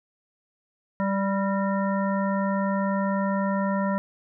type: harmonic tone with a mistuned harmonic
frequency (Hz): 196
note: G3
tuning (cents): 0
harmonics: 1 / 3 / 5 / 7 / 9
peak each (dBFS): -24 / -29 / -30 / -36 / -37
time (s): 1-3.98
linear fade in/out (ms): 0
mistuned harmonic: 9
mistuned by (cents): +62
effects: none